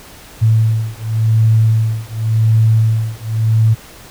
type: beating tone pair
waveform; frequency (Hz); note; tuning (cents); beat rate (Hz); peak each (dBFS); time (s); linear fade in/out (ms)
sine; 110.7 / 111.6; A2 / A2; +11 / +25; 0.9; -13 / -13; 0.41-3.75; 20
effects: pink hiss -38 dBFS RMS until 4.1 s